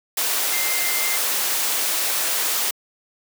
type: tone in noise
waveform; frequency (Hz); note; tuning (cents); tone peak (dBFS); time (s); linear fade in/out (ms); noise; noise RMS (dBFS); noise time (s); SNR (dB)
sine; 2093; C7; 0; -27; 0.53-1.17; 5; white; -22; 0.17-2.71; -8
effects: high-pass 400 Hz 12 dB/octave